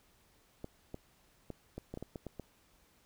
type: clicks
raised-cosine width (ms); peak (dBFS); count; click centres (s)
2; -28; 10; 0.644 / 0.944 / 1.503 / 1.78 / 1.94 / 1.974 / 2.026 / 2.158 / 2.267 / 2.397
effects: pink hiss -68 dBFS RMS until 3.05 s